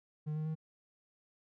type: tone with pitch steps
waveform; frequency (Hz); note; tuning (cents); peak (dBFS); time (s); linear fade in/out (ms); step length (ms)
triangle; 152.4 / 154.97 / 157.59; D#3 / D#3 / D#3; -36 / -7 / +22; -32; 0.26-0.554; 20; 98
effects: none